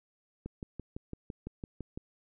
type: click train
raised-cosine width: 3 ms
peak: -26 dBFS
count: 10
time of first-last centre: 0.46-1.975 s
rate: 5.94 Hz
effects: none